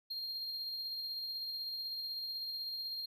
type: tone with tremolo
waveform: triangle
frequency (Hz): 4214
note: C8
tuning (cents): +12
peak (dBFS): -36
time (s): 0.1-3.06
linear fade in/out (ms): 10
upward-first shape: sine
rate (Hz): 16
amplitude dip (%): 25
effects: none